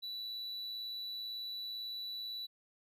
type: tone with amplitude modulation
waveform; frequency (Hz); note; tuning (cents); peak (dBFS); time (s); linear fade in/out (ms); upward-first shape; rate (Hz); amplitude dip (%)
triangle; 3951; B7; 0; -37; 0.02-2.47; 20; sine; 118; 25
effects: none